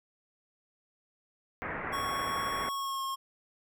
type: low-pass noise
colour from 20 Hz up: white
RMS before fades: -37 dBFS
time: 1.62-2.69 s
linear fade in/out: 0 ms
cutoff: 2100 Hz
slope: 48 dB/octave
type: tone with pitch glide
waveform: square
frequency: 1108.7 to 1078.4 Hz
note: C#6 to C#6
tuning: 0 to -48 cents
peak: -33 dBFS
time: 1.92-3.16 s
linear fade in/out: 20 ms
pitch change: -48 cents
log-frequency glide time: 2.66-3.03 s
effects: none